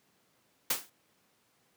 white noise with exponential decay, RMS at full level -25 dBFS, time 0.7-0.9 s, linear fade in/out 5 ms, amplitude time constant 42 ms, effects pink hiss -70 dBFS RMS until 1.76 s + high-pass 150 Hz 12 dB/octave

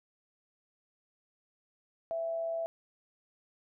sine tone with amplitude modulation, 663 Hz, E5, 10 cents sharp, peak -30 dBFS, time 2.11-2.66 s, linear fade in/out 0 ms, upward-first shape sine, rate 137 Hz, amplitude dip 30%, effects none

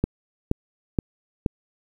click train, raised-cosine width 3 ms, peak -7 dBFS, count 4, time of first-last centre 0.04-1.462 s, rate 2.11 Hz, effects 8-bit

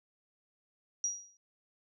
sine tone with exponential decay, 5750 Hz, F8, 50 cents sharp, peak -27 dBFS, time 1.04-1.37 s, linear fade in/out 1 ms, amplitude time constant 71 ms, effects none

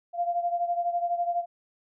sine beating tone pair, 693 / 705 Hz, F5 / F5, -14 / +16 cents, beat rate 12 Hz, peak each -26 / -31 dBFS, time 0.13-1.46 s, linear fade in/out 50 ms, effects none

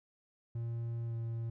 triangle tone with pitch glide, 116.54 to 115.13 Hz, A#2 to A#2, 0 to -21 cents, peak -33 dBFS, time 0.55-1.5 s, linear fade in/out 5 ms, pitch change -21 cents, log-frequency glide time 1.05-1.15 s, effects none

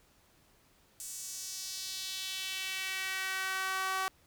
sawtooth tone with high-pass filter sweep, 379.8 Hz, F#4, 45 cents sharp, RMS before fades -37 dBFS, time 1-4.08 s, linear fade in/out 0 ms, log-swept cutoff 8000 to 1000 Hz, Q 2, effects pink hiss -66 dBFS RMS until 4.26 s

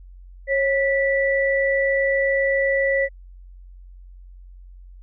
sine tone pair together, 546.4 / 1963 Hz, C#5 / B6, -25 / -11 cents, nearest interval octave + minor seventh, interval 2214 cents, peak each -19 / -21 dBFS, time 0.47-3.09 s, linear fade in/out 50 ms, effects added 45 Hz sine -40 dBFS peak until 5.02 s

